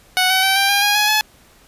10% pulse tone with pitch steps, 740 / 755.5 / 771.4 / 787.6 / 804.2 / 821.1 / 838.3 / 855.9 Hz, F#5 / F#5 / G5 / G5 / G5 / G#5 / G#5 / A5, 0 / +36 / -28 / +8 / +44 / -20 / +16 / -48 cents, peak -5 dBFS, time 0.17-1.21 s, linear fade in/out 0 ms, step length 130 ms, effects pink hiss -50 dBFS RMS until 1.67 s + resampled to 32000 Hz

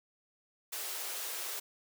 white high-pass noise, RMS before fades -39 dBFS, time 0.72-1.6 s, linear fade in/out 10 ms, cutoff 340 Hz, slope 96 dB/octave, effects none

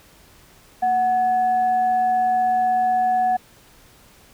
sine tone with frequency modulation, 740 Hz, F#5, in tune, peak -16 dBFS, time 0.82-3.37 s, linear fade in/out 10 ms, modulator 969 Hz, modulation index 0.2, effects pink hiss -51 dBFS RMS until 4.33 s

